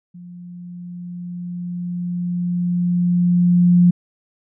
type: tone with level ramp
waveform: sine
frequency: 176.3 Hz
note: F3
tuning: 17 cents sharp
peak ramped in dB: -35 to -8 dBFS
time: 0.14-3.91 s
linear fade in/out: 10 ms
effects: none